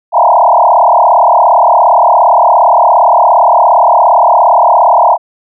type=tone with frequency modulation; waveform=sine; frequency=819 Hz; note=G#5; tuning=24 cents flat; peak=-3 dBFS; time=0.12-5.18 s; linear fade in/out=50 ms; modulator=37.3 Hz; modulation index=4.6; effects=none